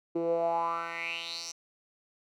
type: tone with band-pass filter sweep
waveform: 10% pulse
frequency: 167.5 Hz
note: E3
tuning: 28 cents sharp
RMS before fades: -32 dBFS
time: 0.15-1.52 s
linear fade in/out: 10 ms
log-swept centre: 360 to 6000 Hz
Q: 5.7
effects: none